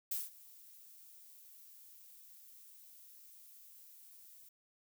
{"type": "noise with ADSR envelope", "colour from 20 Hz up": "violet", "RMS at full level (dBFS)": -36, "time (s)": [0.11, 4.49], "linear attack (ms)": 6, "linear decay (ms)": 180, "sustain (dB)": -22, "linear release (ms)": 5, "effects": []}